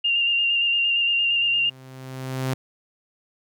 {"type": "tone with vibrato", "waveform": "sine", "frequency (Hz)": 2794, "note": "F7", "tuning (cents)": 0, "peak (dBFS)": -18, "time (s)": [0.04, 1.7], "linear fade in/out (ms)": 10, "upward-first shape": "square", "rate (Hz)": 8.7, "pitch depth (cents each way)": 18}
{"type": "tone with exponential growth", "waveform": "sawtooth", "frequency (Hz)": 130.8, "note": "C3", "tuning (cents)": 0, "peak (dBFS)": -18, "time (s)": [1.16, 2.54], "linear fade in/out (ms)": 5, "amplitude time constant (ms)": 300}
{"effects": []}